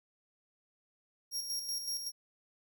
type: tone with tremolo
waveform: sawtooth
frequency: 5590 Hz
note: F8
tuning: 1 cent sharp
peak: -31 dBFS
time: 1.31-2.12 s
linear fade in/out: 50 ms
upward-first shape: square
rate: 5.3 Hz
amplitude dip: 50%
effects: none